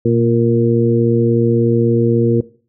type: harmonic tone with a mistuned harmonic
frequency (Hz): 116.54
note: A#2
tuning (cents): 0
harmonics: 1 / 2 / 3 / 4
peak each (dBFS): -16 / -16 / -16 / -16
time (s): 0.05-2.41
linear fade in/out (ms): 5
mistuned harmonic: 1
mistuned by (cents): +43
effects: noise-tail reverb RT60 0.4 s tail -18 dB re dry